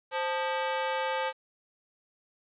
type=ring-modulated tone; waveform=sawtooth; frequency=703 Hz; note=F5; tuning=11 cents sharp; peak=-21 dBFS; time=0.11-1.33 s; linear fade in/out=50 ms; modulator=179 Hz; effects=resampled to 8000 Hz + 10-bit